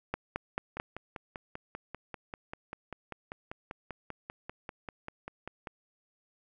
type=two click trains; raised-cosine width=0.5 ms; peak=-16 / -24 dBFS; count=4 / 26; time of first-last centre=0.14-0.799 / 0.77-5.672 s; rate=4.55 / 5.1 Hz; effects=none